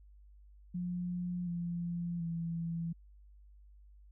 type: tone with pitch steps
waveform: sine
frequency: 177.6 / 172.34 / 167.25 Hz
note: F3 / F3 / E3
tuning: +29 / -23 / +25 cents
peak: -34 dBFS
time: 0.74-2.93 s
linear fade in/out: 10 ms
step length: 730 ms
effects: added 50 Hz sine -55 dBFS peak until 4.11 s